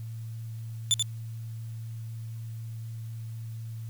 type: tone with echo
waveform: 25% pulse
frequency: 3518 Hz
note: A7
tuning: 1 cent flat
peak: -16 dBFS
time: 0.91-0.94 s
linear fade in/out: 0 ms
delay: 85 ms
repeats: 1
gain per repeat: -4 dB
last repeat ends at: 1.025 s
effects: added 113 Hz sine -35 dBFS peak until 3.89 s + white hiss -59 dBFS RMS until 3.89 s